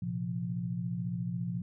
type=chord; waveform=sine; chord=Bb suspended second; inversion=none; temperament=equal; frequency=116.54 / 130.81 / 174.61 Hz; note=Bb2 / C3 / F3; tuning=0 / 0 / 0 cents; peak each=-37 / -39 / -34 dBFS; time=0.02-1.62 s; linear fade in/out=5 ms; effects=none